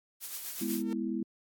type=noise with tremolo; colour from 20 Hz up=blue; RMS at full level=-37 dBFS; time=0.2-0.83 s; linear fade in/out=50 ms; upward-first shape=sine; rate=8.1 Hz; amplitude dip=45%
type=chord; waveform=sine; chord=E major; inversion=first; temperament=equal; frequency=207.7 / 246.9 / 329.6 Hz; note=G#3 / B3 / E4; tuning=0 / 0 / 0 cents; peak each=-35 dBFS; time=0.61-1.23 s; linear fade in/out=5 ms
type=tone with exponential growth; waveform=sawtooth; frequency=453.2 Hz; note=A#4; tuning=49 cents flat; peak=-36 dBFS; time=0.74-0.93 s; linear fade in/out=1 ms; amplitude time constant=41 ms
effects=AAC 64 kbps